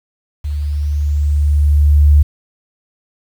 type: tone with level ramp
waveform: sine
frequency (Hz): 73.42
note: D2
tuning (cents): 0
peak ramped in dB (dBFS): -17 to -4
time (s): 0.44-2.23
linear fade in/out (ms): 10
effects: 7-bit